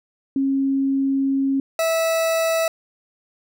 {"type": "tone pair in turn", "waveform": ["sine", "40% pulse"], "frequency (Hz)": [271.8, 653.4], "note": ["C#4", "E5"], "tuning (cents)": [-34, -15], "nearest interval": "octave + minor third", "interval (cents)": 1519, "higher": "second", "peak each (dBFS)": -17, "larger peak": "neither", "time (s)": [[0.36, 1.6], [1.79, 2.68]], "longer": "first", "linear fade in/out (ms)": 2, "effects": []}